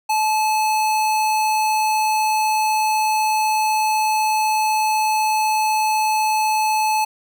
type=tone; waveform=square; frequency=864 Hz; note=A5; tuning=32 cents flat; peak=-17 dBFS; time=0.09-7.05 s; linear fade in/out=10 ms; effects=none